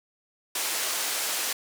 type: band-pass noise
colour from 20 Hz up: white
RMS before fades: -29 dBFS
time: 0.55-1.53 s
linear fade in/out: 5 ms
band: 420 to 11000 Hz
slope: 12 dB/octave
effects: none